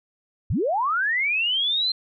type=linear sweep; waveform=sine; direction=up; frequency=57.5 to 4171 Hz; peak=-20 dBFS; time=0.5-1.92 s; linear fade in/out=5 ms; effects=none